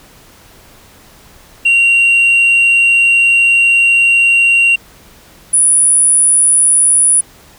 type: tone pair in turn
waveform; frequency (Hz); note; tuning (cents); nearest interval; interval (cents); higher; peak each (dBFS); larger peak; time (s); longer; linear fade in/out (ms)
sine; 2756 / 9821; F7 / D#9; -24 / -24; octave + minor seventh; 2200; second; -4; neither; 1.65-4.76 / 5.53-7.21; first; 10
effects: tanh soft clip ceiling -5 dBFS + pink hiss -42 dBFS RMS until 7.58 s